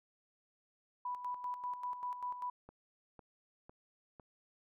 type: tone with tremolo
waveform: sine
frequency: 987.8 Hz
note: B5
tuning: in tune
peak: -36 dBFS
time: 1.05-2.5 s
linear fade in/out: 5 ms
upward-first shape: square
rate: 5.1 Hz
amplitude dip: 60%
type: click train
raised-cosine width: 1 ms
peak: -39 dBFS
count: 4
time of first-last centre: 2.69-4.198 s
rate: 1.99 Hz
effects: none